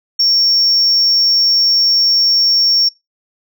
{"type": "tone", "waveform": "sine", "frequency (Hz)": 5490, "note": "F8", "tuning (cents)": -31, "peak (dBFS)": -8, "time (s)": [0.19, 2.89], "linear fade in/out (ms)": 10, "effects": ["noise-tail reverb RT60 0.2 s tail -25 dB re dry", "tanh soft clip ceiling -6 dBFS"]}